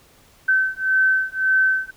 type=beating tone pair; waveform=sine; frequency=1535 / 1536.8 Hz; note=G6 / G6; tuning=-37 / -35 cents; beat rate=1.8 Hz; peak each=-19 dBFS; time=0.48-1.91 s; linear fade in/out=10 ms; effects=pink hiss -53 dBFS RMS until 1.96 s